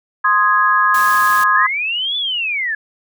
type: chord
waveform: sine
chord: Ab major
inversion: first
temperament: equal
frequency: 1046.5 / 1244.5 / 1661.2 Hz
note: C6 / Eb6 / Ab6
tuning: 0 / 0 / 0 cents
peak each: -15 dBFS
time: 0.24-1.67 s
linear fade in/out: 10 ms
type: noise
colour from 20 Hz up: white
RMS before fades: -28 dBFS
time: 0.94-1.44 s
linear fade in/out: 5 ms
type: linear two-way sweep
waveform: sine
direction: up then down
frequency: 1672 to 3500 to 1672 Hz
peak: -17 dBFS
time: 1.55-2.75 s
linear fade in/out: 5 ms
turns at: 2.17 s
effects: none